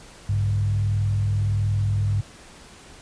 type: tone with frequency modulation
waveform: sine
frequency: 101.5 Hz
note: G#2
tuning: 39 cents flat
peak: -19 dBFS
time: 0.29-2.21 s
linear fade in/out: 5 ms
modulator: 41.4 Hz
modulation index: 0.52
effects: pink hiss -46 dBFS RMS until 3.01 s + resampled to 22050 Hz